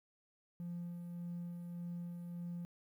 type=tone with tremolo; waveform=triangle; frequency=173.5 Hz; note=F3; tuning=11 cents flat; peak=-37 dBFS; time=0.6-2.65 s; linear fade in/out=0 ms; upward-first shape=sine; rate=1.7 Hz; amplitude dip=40%; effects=tanh soft clip ceiling -36 dBFS + 12-bit